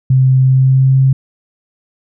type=tone with pitch glide; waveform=sine; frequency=130.81 to 133.33 Hz; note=C3 to C3; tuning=0 to +33 cents; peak=-6 dBFS; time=0.1-1.13 s; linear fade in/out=5 ms; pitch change=+33 cents; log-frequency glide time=0.42-0.99 s; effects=none